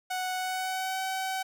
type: tone with pitch glide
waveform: sawtooth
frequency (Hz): 740 to 759.9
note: F#5 to F#5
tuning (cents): 0 to +46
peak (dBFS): -26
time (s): 0.1-1.43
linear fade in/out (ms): 10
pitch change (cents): +46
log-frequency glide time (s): 0.36-1.01
effects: none